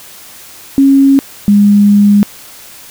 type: tone pair in turn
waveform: sine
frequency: 273.8 / 204.3 Hz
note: C#4 / G#3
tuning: -21 / -28 cents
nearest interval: perfect fourth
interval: 507 cents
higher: first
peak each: -3 dBFS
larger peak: neither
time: 0.78-1.19 / 1.48-2.23 s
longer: second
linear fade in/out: 0 ms
effects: white hiss -34 dBFS RMS until 2.9 s